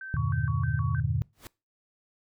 sine tone with vibrato, 1318.5 Hz, E6, in tune, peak -37 dBFS, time 0.01-1 s, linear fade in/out 2 ms, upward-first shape square, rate 3.2 Hz, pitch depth 280 cents each way
sine chord, E half-diminished seventh, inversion none, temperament just, 82.41 / 98.89 / 118.67 / 148.33 Hz, E2 / G2 / Bb2 / D3, 0 / +16 / +31 / +18 cents, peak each -32 / -31 / -29 / -30 dBFS, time 0.14-1.22 s, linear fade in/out 0 ms
pink noise with exponential growth, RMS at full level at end -40 dBFS, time 1.33-1.47 s, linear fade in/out 0 ms, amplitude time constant 29 ms
effects noise-tail reverb RT60 0.3 s tail -24 dB re dry

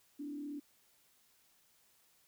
sine tone with frequency modulation, 290 Hz, D4, 22 cents flat, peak -40 dBFS, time 0.19-0.6 s, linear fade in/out 10 ms, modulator 36.7 Hz, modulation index 0.57, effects white hiss -70 dBFS RMS until 2.27 s

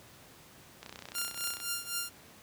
click train, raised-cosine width 0.2 ms, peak -26 dBFS, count 25, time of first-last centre 0.83-1.602 s, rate 31.1 Hz
5% pulse tone with tremolo, 1396.9 Hz, F6, in tune, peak -19 dBFS, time 1.14-2.1 s, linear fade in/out 20 ms, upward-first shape triangle, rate 3.9 Hz, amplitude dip 85%
effects pink hiss -55 dBFS RMS until 2.42 s + high-pass 80 Hz 12 dB/octave

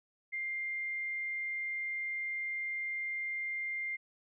sine tone, 2100 Hz, C7, 6 cents sharp, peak -34 dBFS, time 0.32-3.97 s, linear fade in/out 20 ms, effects none

